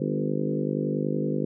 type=harmonic tone with a mistuned harmonic; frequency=50.6 Hz; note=G#1; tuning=44 cents flat; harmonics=3 / 4 / 5 / 6 / 7 / 8 / 9 / 10; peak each=-30 / -31 / -32 / -33 / -33 / -34 / -35 / -35 dBFS; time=0-1.45 s; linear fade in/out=5 ms; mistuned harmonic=5; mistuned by=+19 cents; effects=none